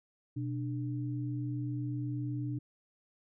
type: tone pair together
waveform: sine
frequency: 124.5 / 296.6 Hz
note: B2 / D4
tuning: +14 / +17 cents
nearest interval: octave + minor third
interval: 1503 cents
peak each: -34 / -38 dBFS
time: 0.36-2.59 s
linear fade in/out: 10 ms
effects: none